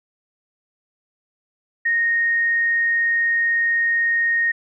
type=tone; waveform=sine; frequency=1858 Hz; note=A#6; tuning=6 cents flat; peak=-16 dBFS; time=1.85-4.52 s; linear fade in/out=10 ms; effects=none